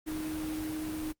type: tone in noise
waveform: sine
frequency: 311.1 Hz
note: D#4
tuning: in tune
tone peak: -33 dBFS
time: 0.06-1.13 s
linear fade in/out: 20 ms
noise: pink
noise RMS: -42 dBFS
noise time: 0.06-1.13 s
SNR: +6 dB
effects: noise-tail reverb RT60 0.1 s tail -24 dB re dry + Opus 32 kbps